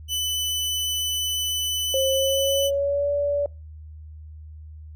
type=tone; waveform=sawtooth; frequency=2998 Hz; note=F#7; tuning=22 cents sharp; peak=-20 dBFS; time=0.08-2.71 s; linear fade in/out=50 ms
type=tone with pitch glide; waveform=sine; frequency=533 to 574.6 Hz; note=C5 to D5; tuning=+32 to -38 cents; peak=-20 dBFS; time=1.94-3.46 s; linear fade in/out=2 ms; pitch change=+130 cents; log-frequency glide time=2.11-3.11 s
effects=noise-tail reverb RT60 0.3 s tail -25 dB re dry + added 77 Hz sine -38 dBFS peak until 4.95 s